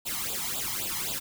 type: noise with flanger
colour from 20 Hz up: white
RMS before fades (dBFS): -32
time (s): 0.05-1.2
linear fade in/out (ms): 20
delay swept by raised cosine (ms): 0.25 to 1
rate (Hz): 3.8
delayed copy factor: +0.9
effects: none